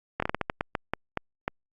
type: slowing click train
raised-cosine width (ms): 0.5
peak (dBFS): -11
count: 12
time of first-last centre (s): 0.2-1.48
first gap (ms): 24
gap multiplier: 1.29
effects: Opus 48 kbps